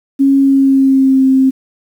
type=tone with pitch glide; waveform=sine; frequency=274 to 264.5 Hz; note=C#4 to C4; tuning=-20 to +19 cents; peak=-6 dBFS; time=0.19-1.51 s; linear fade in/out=20 ms; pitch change=-61 cents; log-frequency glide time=0.39-1.25 s; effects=7-bit